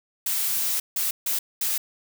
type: noise bursts at uneven times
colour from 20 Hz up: blue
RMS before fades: -25 dBFS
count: 4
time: 0.26-0.8 / 0.96-1.11 / 1.26-1.39 / 1.61-1.78 s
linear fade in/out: 5 ms
effects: none